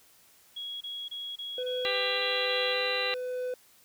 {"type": "tone bursts", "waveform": "sine", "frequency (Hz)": 3322, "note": "G#7", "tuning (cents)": 0, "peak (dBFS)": -35, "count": 8, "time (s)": [0.56, 2.735], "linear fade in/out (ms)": 10, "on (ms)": 250, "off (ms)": 25}
{"type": "tone with tremolo", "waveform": "triangle", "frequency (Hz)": 502, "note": "B4", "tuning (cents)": 28, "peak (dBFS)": -28, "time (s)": [1.58, 3.54], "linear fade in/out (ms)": 2, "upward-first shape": "triangle", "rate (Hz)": 1.2, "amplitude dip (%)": 35}
{"type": "harmonic tone", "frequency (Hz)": 396.4, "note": "G4", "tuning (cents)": 19, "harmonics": [1, 2, 3, 4, 5, 6, 7, 8, 9, 10], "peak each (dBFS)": [-43, -41, -39, -40, -35, -40, -33, -45, -43, -33], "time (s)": [1.85, 3.14], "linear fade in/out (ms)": 0}
{"effects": ["white hiss -60 dBFS RMS until 3.84 s"]}